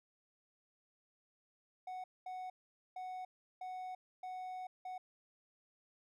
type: tone bursts at uneven times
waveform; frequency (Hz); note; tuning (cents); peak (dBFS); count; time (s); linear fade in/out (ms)
triangle; 740; F#5; 0; -40; 6; 1.87-2.04 / 2.26-2.5 / 2.96-3.25 / 3.61-3.95 / 4.23-4.67 / 4.85-4.98; 5
effects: none